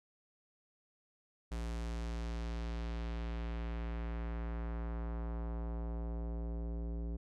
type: tone with low-pass filter sweep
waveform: square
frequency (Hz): 57.4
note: A#1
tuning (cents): -26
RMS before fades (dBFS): -39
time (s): 1.51-7.17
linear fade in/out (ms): 10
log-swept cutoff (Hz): 9200 to 410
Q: 1
effects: none